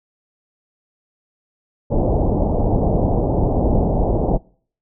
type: low-pass noise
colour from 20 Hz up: pink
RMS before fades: -17 dBFS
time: 1.9-4.38 s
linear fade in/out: 20 ms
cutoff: 800 Hz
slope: 48 dB/octave
effects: noise-tail reverb RT60 0.5 s tail -25 dB re dry